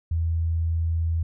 sine tone, 82.41 Hz, E2, in tune, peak -21 dBFS, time 0.11-1.23 s, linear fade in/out 5 ms, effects none

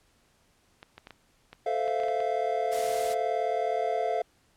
clicks, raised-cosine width 0.3 ms, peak -28 dBFS, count 10, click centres 0.829 / 0.98 / 1.071 / 1.107 / 1.53 / 1.879 / 2.001 / 2.035 / 2.084 / 2.204 s
triangle chord, F major seventh, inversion first, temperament equal with one note detuned, 440 / 516.3 / 659.3 / 698.5 Hz, A4 / C5 / E5 / F5, 0 / -23 / 0 / 0 cents, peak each -30 / -32 / -30 / -27 dBFS, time 1.66-4.22 s, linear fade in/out 5 ms
white noise, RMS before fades -39 dBFS, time 2.71-3.15 s, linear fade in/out 20 ms
effects pink hiss -66 dBFS RMS until 4.56 s + low-pass 11000 Hz 12 dB/octave

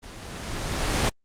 pink noise with level ramp, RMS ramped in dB -42 to -20 dBFS, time 0.02-1.1 s, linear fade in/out 20 ms, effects low-pass 8000 Hz 12 dB/octave + Opus 24 kbps

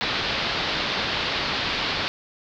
white low-pass noise, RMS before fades -26 dBFS, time 0.01-2.08 s, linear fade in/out 0 ms, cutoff 4600 Hz, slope 48 dB/octave, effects none

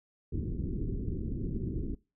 pink low-pass noise, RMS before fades -34 dBFS, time 0.32-1.95 s, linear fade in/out 5 ms, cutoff 380 Hz, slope 48 dB/octave, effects noise-tail reverb RT60 0.3 s tail -23 dB re dry

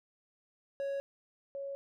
triangle / sine tone pair in turn, 554.4 / 554.4 Hz, C#5 / C#5, 0 / 0 cents, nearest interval unison, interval 0 cents, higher neither, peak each -31 / -37 dBFS, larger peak first, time 0.8-1 / 1.55-1.75 s, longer neither, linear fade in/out 0 ms, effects none

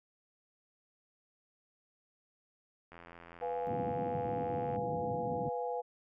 click train, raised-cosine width 0.5 ms, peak -36 dBFS, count 158, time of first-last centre 2.92-4.761 s, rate 85.3 Hz
sine chord, F diminished, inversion second, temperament equal, 493.9 / 698.5 / 830.6 Hz, Cb5 / F5 / Ab5, 0 / 0 / 0 cents, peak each -36 / -40 / -39 dBFS, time 3.41-5.82 s, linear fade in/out 20 ms
pink band-pass noise, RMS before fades -41 dBFS, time 3.67-5.49 s, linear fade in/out 0 ms, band 110 to 330 Hz, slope 24 dB/octave
effects none

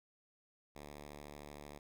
5% pulse tone, 73.2 Hz, D2, 5 cents flat, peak -38 dBFS, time 0.75-1.79 s, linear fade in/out 10 ms, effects none

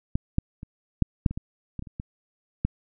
clicks, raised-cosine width 5 ms, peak -11 / -9 / -25 / -6 / -6 / -21 / -19 / -20 / -23 / -30 / -20 / -10 dBFS, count 12, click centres 0.155 / 0.384 / 0.631 / 1.023 / 1.262 / 1.31 / 1.375 / 1.793 / 1.824 / 1.872 / 1.999 / 2.65 s, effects none

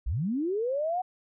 sine linear sweep, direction up, 43.38 to 751 Hz, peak -26 dBFS, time 0.06-1.02 s, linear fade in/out 10 ms, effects none

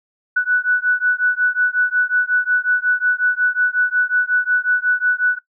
sine beating tone pair, 1480 / 1485.5 Hz, F#6 / F#6, 0 / +6 cents, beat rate 5.5 Hz, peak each -17 dBFS, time 0.36-5.39 s, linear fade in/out 10 ms, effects noise-tail reverb RT60 0.1 s tail -18 dB re dry

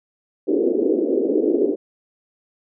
white band-pass noise, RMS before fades -19 dBFS, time 0.47-1.76 s, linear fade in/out 20 ms, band 270 to 460 Hz, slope 48 dB/octave, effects none

